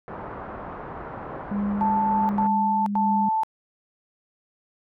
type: low-pass noise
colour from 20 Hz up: white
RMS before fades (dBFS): -36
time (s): 0.08-2.47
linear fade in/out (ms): 0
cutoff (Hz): 1200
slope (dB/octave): 24
type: tone with tremolo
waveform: sine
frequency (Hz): 203.5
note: G#3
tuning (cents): -35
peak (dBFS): -22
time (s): 1.51-3.29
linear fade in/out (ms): 5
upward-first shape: triangle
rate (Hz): 1.4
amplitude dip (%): 40
type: tone bursts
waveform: sine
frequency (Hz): 880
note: A5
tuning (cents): 0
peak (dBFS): -20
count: 3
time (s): 1.81-3.434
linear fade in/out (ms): 0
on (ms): 480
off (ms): 92
effects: none